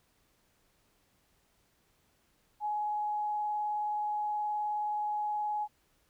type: tone with vibrato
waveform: sine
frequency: 840 Hz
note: G#5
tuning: 19 cents sharp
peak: -30 dBFS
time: 2.6-5.68 s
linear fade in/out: 50 ms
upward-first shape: sine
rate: 19 Hz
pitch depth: 8 cents each way
effects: pink hiss -71 dBFS RMS until 6.09 s